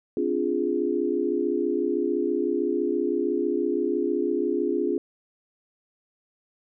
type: chord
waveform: sine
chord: D half-diminished seventh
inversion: third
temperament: equal with one note detuned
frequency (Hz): 259.7 / 293.7 / 349.2 / 415.3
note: C4 / D4 / F4 / Ab4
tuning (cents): -13 / 0 / 0 / 0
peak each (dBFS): -30 / -29 / -26 / -27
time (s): 0.17-4.98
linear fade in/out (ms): 2
effects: none